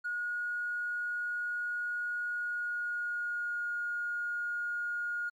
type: tone with pitch glide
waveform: triangle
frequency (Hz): 1445 to 1430.1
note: F#6 to F6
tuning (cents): -41 to +41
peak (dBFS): -28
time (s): 0.04-5.3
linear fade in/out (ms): 20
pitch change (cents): -18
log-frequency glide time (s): 2.3-3.68
effects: tanh soft clip ceiling -30 dBFS + MP3 64 kbps